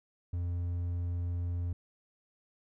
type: tone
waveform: triangle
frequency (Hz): 87.31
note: F2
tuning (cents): 0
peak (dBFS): -29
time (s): 0.33-1.73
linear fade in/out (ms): 5
effects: none